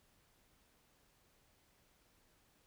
silence, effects pink hiss -72 dBFS RMS until 2.66 s

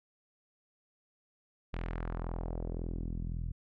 sawtooth tone with low-pass filter sweep, 41.88 Hz, E1, 28 cents sharp, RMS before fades -37 dBFS, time 1.73-3.52 s, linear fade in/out 10 ms, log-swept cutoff 2700 to 120 Hz, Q 1.5, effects none

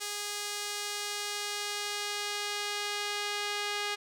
sawtooth tone with band-pass filter sweep, 412.1 Hz, G#4, 13 cents flat, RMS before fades -35 dBFS, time 0-3.96 s, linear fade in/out 20 ms, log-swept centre 6900 to 3300 Hz, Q 0.76, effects none

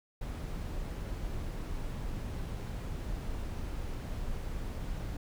brown noise, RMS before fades -37 dBFS, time 0.21-5.17 s, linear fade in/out 5 ms, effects none

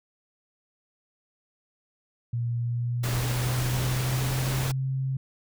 sine tone with pitch glide, 118.5 to 133.01 Hz, A#2 to C3, +29 to +29 cents, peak -25 dBFS, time 2.33-5.17 s, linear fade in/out 5 ms, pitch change +200 cents, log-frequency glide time 2.59-4.84 s
pink noise, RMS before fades -32 dBFS, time 3.03-4.72 s, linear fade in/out 10 ms
effects none

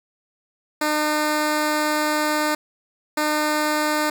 10% pulse tone pair in turn, 303 / 303 Hz, D#4 / D#4, -46 / -46 cents, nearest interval unison, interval 0 cents, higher neither, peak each -11 dBFS, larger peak neither, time 0.81-2.55 / 3.17-4.1 s, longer first, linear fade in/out 5 ms, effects none

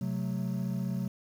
triangle chord, F# diminished, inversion second, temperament equal, 130.81 / 185 / 220 Hz, C3 / F#3 / A3, 0 / 0 / 0 cents, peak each -32 / -30 / -35 dBFS, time 0.01-1.08 s, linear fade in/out 5 ms, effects tanh soft clip ceiling -20 dBFS + 9-bit

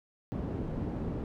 white low-pass noise, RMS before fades -35 dBFS, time 0.32-1.24 s, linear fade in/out 0 ms, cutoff 260 Hz, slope 12 dB/octave, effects none

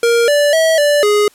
square tone with pitch steps, 468.5 / 583 / 646 / 585 / 415.8 Hz, A#4 / D5 / E5 / D5 / G#4, +9 / -13 / -35 / -7 / +2 cents, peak -10 dBFS, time 0.03-1.28 s, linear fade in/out 2 ms, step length 250 ms, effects white hiss -49 dBFS RMS until 1.34 s + low-pass 12000 Hz 12 dB/octave

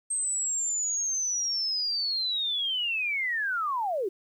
sine linear sweep, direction down, 8372 to 349.2 Hz, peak -26 dBFS, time 0.1-4.09 s, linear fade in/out 10 ms, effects 10-bit

